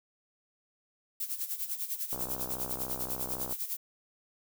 violet noise with tremolo, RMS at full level -33 dBFS, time 1.2-3.77 s, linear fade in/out 5 ms, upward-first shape sine, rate 10 Hz, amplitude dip 75%
click train, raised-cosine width 1 ms, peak -26 dBFS, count 90, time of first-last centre 2.13-3.525 s, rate 63.8 Hz
effects none

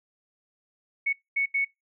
sine tone bursts at uneven times, 2215 Hz, C#7, 2 cents flat, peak -22 dBFS, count 3, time 1.06-1.13 / 1.36-1.46 / 1.54-1.65 s, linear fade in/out 10 ms, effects noise-tail reverb RT60 0.2 s tail -25 dB re dry

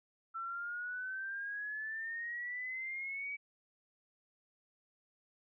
sine exponential sweep, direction up, 1333 to 2286 Hz, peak -38 dBFS, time 0.34-3.37 s, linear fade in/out 20 ms, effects none

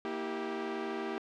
sawtooth chord, E diminished, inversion second, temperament equal with one note detuned, 233.1 / 323.8 / 392 Hz, Bb3 / E4 / G4, 0 / -31 / 0 cents, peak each -37 / -36 / -33 dBFS, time 0.05-1.18 s, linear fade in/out 0 ms, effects low-pass 3000 Hz 12 dB/octave

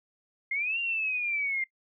sine linear two-way sweep, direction up then down, 2093 to 2794 to 2093 Hz, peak -27 dBFS, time 0.51-1.64 s, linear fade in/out 5 ms, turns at 0.79 s, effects noise-tail reverb RT60 0.1 s tail -20 dB re dry

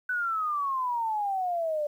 sine exponential sweep, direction down, 1508 to 583 Hz, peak -26 dBFS, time 0.09-1.87 s, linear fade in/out 5 ms, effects 10-bit

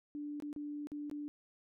sine tone with dropouts, 293.7 Hz, D4, in tune, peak -39 dBFS, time 0.15-1.28 s, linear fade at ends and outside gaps 0 ms, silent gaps 0.401-0.423 / 0.529-0.562 / 0.871-0.918 / 1.098-1.113 s, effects none

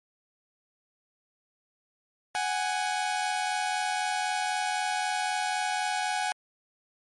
sawtooth tone pair together, 745 / 828.9 Hz, F#5 / G#5, +12 / -4 cents, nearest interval major second, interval 184 cents, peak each -26 dBFS, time 2.35-6.32 s, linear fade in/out 0 ms, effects MP3 48 kbps

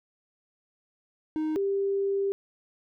triangle / sine tone pair in turn, 311.1 / 395.1 Hz, D#4 / G4, 0 / +14 cents, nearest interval major third, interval 414 cents, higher second, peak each -24 dBFS, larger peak neither, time 1.36-1.56 / 1.56-2.32 s, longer second, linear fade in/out 0 ms, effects none

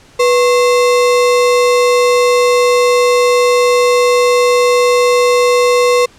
sine tone with sample-and-hold, 491.4 Hz, B4, 9 cents flat, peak -7 dBFS, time 0.19-6.06 s, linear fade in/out 10 ms, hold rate 1575 Hz, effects pink hiss -44 dBFS RMS until 6.18 s + low-pass 8000 Hz 12 dB/octave

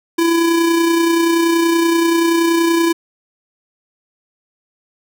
square tone with amplitude modulation, 334.7 Hz, E4, 26 cents sharp, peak -11 dBFS, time 0.18-2.93 s, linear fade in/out 10 ms, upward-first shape sine, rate 30.5 Hz, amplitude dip 35%, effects none

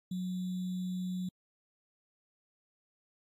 sine tone with sample-and-hold, 182.9 Hz, F#3, 20 cents flat, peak -33 dBFS, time 0.11-1.29 s, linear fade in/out 5 ms, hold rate 3675 Hz, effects AAC 64 kbps

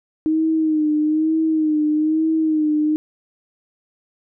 sine tone with vibrato, 311.1 Hz, D#4, in tune, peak -15 dBFS, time 0.26-2.96 s, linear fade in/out 0 ms, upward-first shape sine, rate 1.1 Hz, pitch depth 49 cents each way, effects none

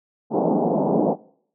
pink band-pass noise, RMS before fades -20 dBFS, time 0.3-1.16 s, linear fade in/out 50 ms, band 170 to 840 Hz, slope 48 dB/octave, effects noise-tail reverb RT60 0.6 s tail -22 dB re dry

